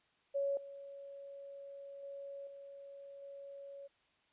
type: tone with level steps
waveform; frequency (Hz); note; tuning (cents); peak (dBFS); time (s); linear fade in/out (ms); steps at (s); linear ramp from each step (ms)
sine; 558; C#5; +11; -32 / -47 / -44 / -49 / -47; 0.34-3.88; 20; 0.57 / 2.03 / 2.47 / 3.22; 2
effects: white hiss -73 dBFS RMS until 4.32 s + resampled to 8000 Hz